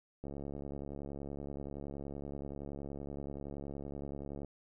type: click train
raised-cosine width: 2 ms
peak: -30 dBFS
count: 298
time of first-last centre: 0.24-4.447 s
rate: 70.6 Hz
effects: none